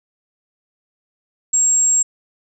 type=tone; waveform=sine; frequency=7550 Hz; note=A#8; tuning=21 cents sharp; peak=-12 dBFS; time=1.53-2.03 s; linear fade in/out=10 ms; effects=none